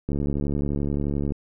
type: click train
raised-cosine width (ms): 3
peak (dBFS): -14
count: 89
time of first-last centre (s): 0.09-1.321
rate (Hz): 71.5
effects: none